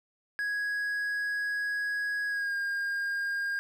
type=tone with pitch glide; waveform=triangle; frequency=1661.2 to 1614.8 Hz; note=G#6 to G#6; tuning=0 to -49 cents; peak=-27 dBFS; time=0.39-3.59 s; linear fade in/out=0 ms; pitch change=-49 cents; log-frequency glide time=2.28-2.55 s; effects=none

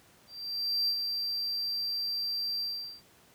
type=tone with ADSR envelope; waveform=triangle; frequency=4706 Hz; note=D8; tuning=3 cents sharp; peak=-24 dBFS; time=0.27-3.02 s; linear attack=610 ms; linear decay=72 ms; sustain=-5 dB; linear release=410 ms; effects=pink hiss -60 dBFS RMS until 3.34 s + high-pass 80 Hz 12 dB/octave

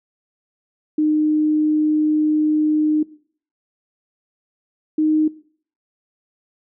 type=tone pair in turn; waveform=sine; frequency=305.9 / 309.6 Hz; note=D#4 / D#4; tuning=-29 / -9 cents; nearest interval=unison; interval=20 cents; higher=second; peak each=-14 dBFS; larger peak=neither; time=0.98-3.03 / 4.98-5.28 s; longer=first; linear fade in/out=5 ms; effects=noise-tail reverb RT60 0.5 s tail -19 dB re dry

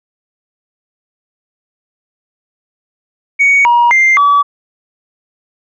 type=tone with pitch steps; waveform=sine; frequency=2237 / 953 / 2096 / 1145 Hz; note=C#7 / A#5 / C7 / D6; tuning=+15 / +38 / +2 / -44 cents; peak=-4 dBFS; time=3.39-4.43 s; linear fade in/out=20 ms; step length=260 ms; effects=tanh soft clip ceiling -3 dBFS

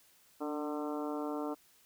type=harmonic tone with a mistuned harmonic; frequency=150 Hz; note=D3; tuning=37 cents sharp; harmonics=2 / 3 / 4 / 5 / 6 / 7 / 8 / 9; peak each=-37 / -41 / -43 / -45 / -47 / -48 / -49 / -50 dBFS; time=0.4-1.55 s; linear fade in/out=20 ms; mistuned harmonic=2; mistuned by=-34 cents; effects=white hiss -65 dBFS RMS until 1.85 s

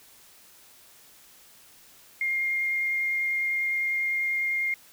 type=tone with vibrato; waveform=sine; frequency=2123 Hz; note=C7; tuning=25 cents sharp; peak=-24 dBFS; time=2.21-4.74 s; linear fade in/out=2 ms; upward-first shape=triangle; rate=10 Hz; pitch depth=8 cents each way; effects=white hiss -54 dBFS RMS until 4.92 s

